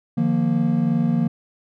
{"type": "chord", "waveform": "triangle", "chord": "Eb suspended second", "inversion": "none", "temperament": "equal with one note detuned", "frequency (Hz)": [151.92, 174.61, 233.1], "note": ["Eb3", "F3", "Bb3"], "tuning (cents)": [-41, 0, 0], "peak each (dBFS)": [-21, -20, -18], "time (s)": [0.17, 1.28], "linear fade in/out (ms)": 10, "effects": []}